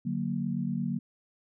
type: chord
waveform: sine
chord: D augmented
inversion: none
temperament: equal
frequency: 146.83 / 185 / 233.1 Hz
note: D3 / F#3 / A#3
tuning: 0 / 0 / 0 cents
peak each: -34 / -32 / -32 dBFS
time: 0.05-0.99 s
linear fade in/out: 10 ms
effects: none